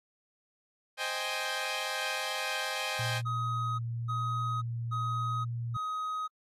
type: chord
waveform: 10% pulse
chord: Ab major seventh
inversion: first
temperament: equal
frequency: 523.3 / 622.3 / 784 / 830.6 Hz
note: C5 / Eb5 / G5 / Ab5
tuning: 0 / 0 / 0 / 0 cents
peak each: -29 dBFS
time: 0.97-3.22 s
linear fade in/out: 50 ms
type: tone with vibrato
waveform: sine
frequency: 117.3 Hz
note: A#2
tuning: 11 cents sharp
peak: -32 dBFS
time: 2.99-5.77 s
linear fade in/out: 5 ms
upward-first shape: triangle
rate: 0.9 Hz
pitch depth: 12 cents each way
type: tone bursts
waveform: triangle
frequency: 1259 Hz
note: D#6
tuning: 20 cents sharp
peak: -30 dBFS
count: 4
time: 3.25-6.28 s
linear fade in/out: 20 ms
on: 540 ms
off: 290 ms
effects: low-pass 10000 Hz 12 dB/octave + AAC 64 kbps